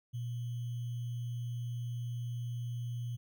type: tone with sample-and-hold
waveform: sine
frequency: 120 Hz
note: B2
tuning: 49 cents flat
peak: -35 dBFS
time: 0.13-3.17 s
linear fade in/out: 20 ms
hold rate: 3150 Hz
effects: none